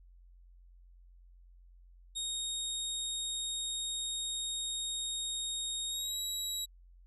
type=tone with pitch glide; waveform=25% pulse; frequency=3729 to 3872 Hz; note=A#7 to B7; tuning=0 to -35 cents; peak=-30 dBFS; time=2.15-6.66 s; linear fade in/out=20 ms; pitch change=+65 cents; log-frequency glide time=5.88-6.2 s; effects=added 44 Hz sine -55 dBFS peak until 7.06 s